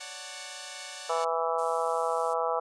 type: chord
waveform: 5% pulse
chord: D major seventh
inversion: third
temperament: equal with one note detuned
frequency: 554.4 / 587.3 / 740 / 893.3 Hz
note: C#5 / D5 / F#5 / A5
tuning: 0 / 0 / 0 / +26 cents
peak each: -35 / -34 / -31 / -34 dBFS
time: 0-1.25 s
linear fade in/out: 10 ms
type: harmonic tone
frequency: 164.81 Hz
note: E3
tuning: in tune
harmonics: 3 / 4 / 5 / 6 / 7 / 8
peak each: -31 / -32 / -33 / -34 / -34 / -35 dBFS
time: 1.09-2.6 s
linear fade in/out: 10 ms
type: noise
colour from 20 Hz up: violet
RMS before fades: -42 dBFS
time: 1.58-2.34 s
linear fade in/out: 10 ms
effects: resampled to 22050 Hz